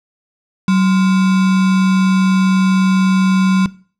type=tone with sample-and-hold; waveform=sine; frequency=188.5 Hz; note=F#3; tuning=32 cents sharp; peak=-9 dBFS; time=0.68-3.66 s; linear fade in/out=2 ms; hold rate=1225 Hz; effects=noise-tail reverb RT60 0.4 s tail -19 dB re dry + low-pass 6000 Hz 12 dB/octave